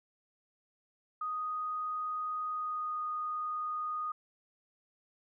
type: tone with pitch glide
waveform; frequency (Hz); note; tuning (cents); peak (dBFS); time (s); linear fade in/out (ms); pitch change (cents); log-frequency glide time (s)
sine; 1244.5 to 1235.2; D#6 to D#6; 0 to -13; -33; 1.21-4.12; 5; -13; 2.49-3
effects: none